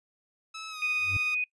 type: tone with pitch glide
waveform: 15% pulse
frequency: 1300 to 1236.3 Hz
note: E6 to D#6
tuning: -24 to -11 cents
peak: -31 dBFS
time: 0.54-1.35 s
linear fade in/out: 10 ms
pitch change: -87 cents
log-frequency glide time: 0.69-0.8 s
type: tone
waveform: sine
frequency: 2489 Hz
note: D#7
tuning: in tune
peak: -26 dBFS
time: 0.82-1.44 s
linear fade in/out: 2 ms
type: tone with exponential growth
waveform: triangle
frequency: 95.5 Hz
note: G2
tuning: 45 cents flat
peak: -25 dBFS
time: 0.98-1.17 s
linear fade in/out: 5 ms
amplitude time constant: 40 ms
effects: noise-tail reverb RT60 0.1 s tail -24 dB re dry + resampled to 24000 Hz